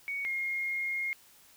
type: tone pair in turn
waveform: sine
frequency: 2233 / 2140 Hz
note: C#7 / C7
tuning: +12 / +38 cents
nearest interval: minor second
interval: 74 cents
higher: first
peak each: -32 / -30 dBFS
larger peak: second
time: 0.08-0.25 / 0.25-1.13 s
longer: second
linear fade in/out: 0 ms
effects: white hiss -59 dBFS RMS until 1.56 s